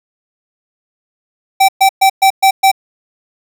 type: tone bursts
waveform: square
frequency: 774 Hz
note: G5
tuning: 22 cents flat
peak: -6 dBFS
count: 6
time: 1.6-2.716 s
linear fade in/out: 10 ms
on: 86 ms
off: 120 ms
effects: none